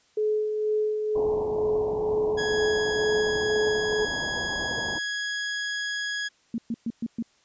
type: tone with tremolo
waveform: sine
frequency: 427.2 Hz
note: G#4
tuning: 49 cents sharp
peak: -21 dBFS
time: 0.17-4.05 s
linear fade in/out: 5 ms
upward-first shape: sine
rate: 2.1 Hz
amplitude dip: 40%
type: low-pass noise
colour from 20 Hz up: white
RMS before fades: -35 dBFS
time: 1.15-4.99 s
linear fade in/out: 10 ms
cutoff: 1000 Hz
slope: 96 dB/octave
type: tone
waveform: sawtooth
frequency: 1666 Hz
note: G#6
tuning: 5 cents sharp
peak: -24 dBFS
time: 2.37-6.29 s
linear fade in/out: 20 ms
type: tone bursts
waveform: sine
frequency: 230.5 Hz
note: A#3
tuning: 19 cents flat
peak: -25 dBFS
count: 5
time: 6.54-7.225 s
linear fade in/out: 2 ms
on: 41 ms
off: 120 ms
effects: white hiss -63 dBFS RMS until 7.44 s + resampled to 16000 Hz